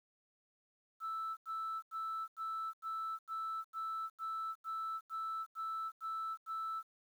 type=tone bursts; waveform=sine; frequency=1318.5 Hz; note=E6; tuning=in tune; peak=-36 dBFS; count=13; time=1-6.83 s; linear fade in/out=50 ms; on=370 ms; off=85 ms; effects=tanh soft clip ceiling -34 dBFS + 11-bit